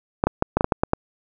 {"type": "clicks", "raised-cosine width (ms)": 1, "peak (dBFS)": -3, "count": 9, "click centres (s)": [0.239, 0.27, 0.424, 0.57, 0.609, 0.644, 0.722, 0.835, 0.934], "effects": []}